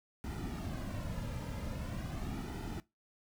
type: noise with flanger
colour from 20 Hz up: brown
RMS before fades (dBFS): -40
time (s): 0.24-2.8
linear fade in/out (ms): 0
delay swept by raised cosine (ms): 1.8 to 2.73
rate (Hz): 0.42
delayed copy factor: -0.65
effects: noise-tail reverb RT60 0.2 s tail -19 dB re dry